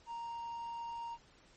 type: tone with quantisation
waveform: triangle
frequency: 932.3 Hz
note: A#5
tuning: in tune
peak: -38 dBFS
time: 0.06-1.18 s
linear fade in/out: 50 ms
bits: 11
effects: pink hiss -64 dBFS RMS until 1.56 s + MP3 32 kbps